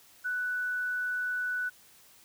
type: tone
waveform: sine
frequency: 1486 Hz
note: F#6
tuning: 7 cents sharp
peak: -29 dBFS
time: 0.24-1.7 s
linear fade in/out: 20 ms
effects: white hiss -58 dBFS RMS until 2.24 s